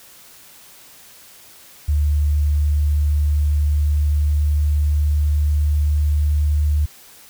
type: tone with pitch glide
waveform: sine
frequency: 73.9 to 74.5 Hz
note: D2 to D2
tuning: +11 to +25 cents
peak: -14 dBFS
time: 1.88-6.86 s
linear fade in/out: 10 ms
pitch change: +14 cents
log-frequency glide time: 2.92-6.66 s
effects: white hiss -45 dBFS RMS until 7.29 s